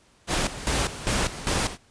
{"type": "noise with tremolo", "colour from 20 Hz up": "pink", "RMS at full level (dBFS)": -24, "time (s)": [0.27, 1.78], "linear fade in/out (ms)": 50, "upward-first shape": "square", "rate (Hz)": 2.5, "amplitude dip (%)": 75, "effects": ["pink hiss -59 dBFS RMS until 1.9 s", "resampled to 22050 Hz"]}